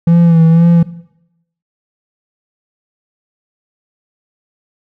triangle tone with vibrato, 166.7 Hz, E3, 20 cents sharp, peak -3 dBFS, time 0.07-0.83 s, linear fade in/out 5 ms, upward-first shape sine, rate 2 Hz, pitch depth 42 cents each way, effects noise-tail reverb RT60 0.8 s tail -17 dB re dry

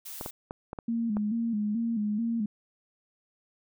blue noise, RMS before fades -41 dBFS, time 0.05-0.31 s, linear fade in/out 10 ms
clicks, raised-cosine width 1 ms, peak -22 dBFS, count 6, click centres 0.211 / 0.261 / 0.509 / 0.731 / 0.788 / 1.169 s
sine tone with vibrato, 220 Hz, A3, in tune, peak -26 dBFS, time 0.88-2.46 s, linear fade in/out 5 ms, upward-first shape square, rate 2.3 Hz, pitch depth 85 cents each way
effects none

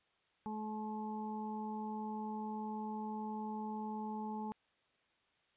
harmonic tone, 214.8 Hz, A3, 41 cents flat, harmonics 1 / 2 / 4 / 5, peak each -41 / -49 / -43 / -56 dBFS, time 0.46-4.52 s, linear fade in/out 0 ms, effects white hiss -75 dBFS RMS until 5.56 s + resampled to 8000 Hz

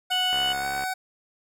25% pulse tone with pitch glide, 736 to 750.6 Hz, F#5 to F#5, -9 to +25 cents, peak -23 dBFS, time 0.1-0.94 s, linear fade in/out 10 ms, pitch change +34 cents, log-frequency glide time 0.59-0.66 s
sine tone, 2960 Hz, F#7, in tune, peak -23 dBFS, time 0.11-0.53 s, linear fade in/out 10 ms
click train, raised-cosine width 0.5 ms, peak -20 dBFS, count 36, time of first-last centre 0.33-0.837 s, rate 69 Hz
effects none

